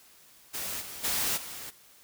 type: noise with level steps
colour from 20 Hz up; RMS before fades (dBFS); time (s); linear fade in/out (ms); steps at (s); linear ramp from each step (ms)
white; -35 / -42 / -29 / -41; 0.53-1.71; 20; 0.8 / 1.03 / 1.36; 20
effects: white hiss -57 dBFS RMS until 2.03 s